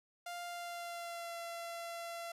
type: tone with pitch glide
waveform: sawtooth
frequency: 698.5 to 679.8 Hz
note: F5 to F5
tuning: 0 to -47 cents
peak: -38 dBFS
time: 0.26-2.32 s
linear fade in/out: 5 ms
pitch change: -47 cents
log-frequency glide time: 0.45-1.37 s
effects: resampled to 32000 Hz + 12-bit